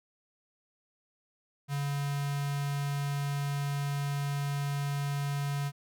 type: tone with notch filter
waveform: square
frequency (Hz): 142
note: C#3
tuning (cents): +42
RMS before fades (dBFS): -32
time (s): 1.68-5.72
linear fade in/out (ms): 50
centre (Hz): 390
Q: 1.4
effects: none